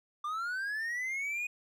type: linear sweep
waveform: triangle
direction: up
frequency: 1174.7 to 2490 Hz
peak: -31 dBFS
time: 0.24-1.47 s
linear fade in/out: 5 ms
effects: none